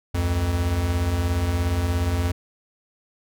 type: beating tone pair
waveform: square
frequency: 70.6 / 87.6 Hz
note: C#2 / F2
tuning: +32 / +6 cents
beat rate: 17 Hz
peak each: -28 / -22 dBFS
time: 0.14-2.32 s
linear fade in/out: 10 ms
effects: none